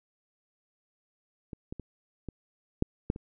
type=clicks; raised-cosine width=3 ms; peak=-26 / -24 / -26 / -24 / -11 / -13 / -28 dBFS; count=7; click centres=1.532 / 1.725 / 1.797 / 2.287 / 2.824 / 3.101 / 3.161 s; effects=none